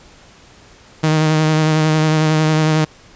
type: tone with vibrato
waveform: sawtooth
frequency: 156 Hz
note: D#3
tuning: 5 cents sharp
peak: -8 dBFS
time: 1.03-2.85 s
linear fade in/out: 10 ms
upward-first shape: sine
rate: 11 Hz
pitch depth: 21 cents each way
effects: pink hiss -45 dBFS RMS until 3.15 s + resampled to 16000 Hz